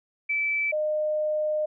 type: tone pair in turn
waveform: sine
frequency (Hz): 2315 / 610.7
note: D7 / D#5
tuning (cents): -25 / -32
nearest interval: octave + major seventh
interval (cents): 2307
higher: first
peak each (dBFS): -23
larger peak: neither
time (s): 0.29-0.72 / 0.72-1.66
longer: second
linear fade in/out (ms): 10
effects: none